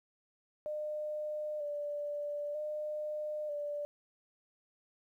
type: tone with vibrato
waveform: sine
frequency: 595 Hz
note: D5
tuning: 22 cents sharp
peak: -35 dBFS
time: 0.66-3.85 s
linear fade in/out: 0 ms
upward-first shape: square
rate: 0.53 Hz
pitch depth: 28 cents each way
effects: 12-bit